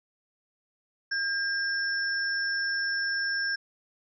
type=tone pair together; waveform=sine; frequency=1609 / 5379 Hz; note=G6 / E8; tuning=+45 / +34 cents; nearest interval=octave + major sixth; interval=2089 cents; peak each=-27 / -33 dBFS; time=1.11-3.56 s; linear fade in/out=10 ms; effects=none